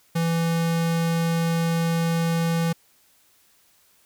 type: tone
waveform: square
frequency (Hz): 166.4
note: E3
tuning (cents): +17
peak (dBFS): -21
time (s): 0.15-2.73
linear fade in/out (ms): 10
effects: white hiss -60 dBFS RMS until 4.05 s